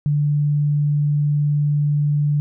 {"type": "tone", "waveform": "sine", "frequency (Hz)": 146.83, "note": "D3", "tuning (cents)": 0, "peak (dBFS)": -15, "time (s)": [0.06, 2.4], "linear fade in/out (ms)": 0, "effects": []}